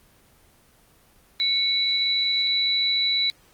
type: tone pair together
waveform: sine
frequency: 2217 / 3947 Hz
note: C#7 / B7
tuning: 0 / -2 cents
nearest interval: minor seventh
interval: 998 cents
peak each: -28 / -20 dBFS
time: 1.4-3.3 s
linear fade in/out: 0 ms
effects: pink hiss -57 dBFS RMS until 3.53 s + Opus 24 kbps